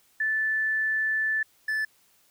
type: tone pair in turn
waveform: sine / triangle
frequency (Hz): 1753 / 1745.8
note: A6 / A6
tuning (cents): -7 / -14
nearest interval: unison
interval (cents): 7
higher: first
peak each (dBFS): -23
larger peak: neither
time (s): 0.2-1.43 / 1.68-1.85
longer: first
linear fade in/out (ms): 5
effects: white hiss -63 dBFS RMS until 2.3 s